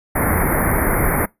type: band-stop noise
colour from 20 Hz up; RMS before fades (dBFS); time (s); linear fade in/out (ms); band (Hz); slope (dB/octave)
pink; -17; 0.15-1.26; 10; 2200 to 10000; 96
effects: noise-tail reverb RT60 0.2 s tail -23 dB re dry + resampled to 32000 Hz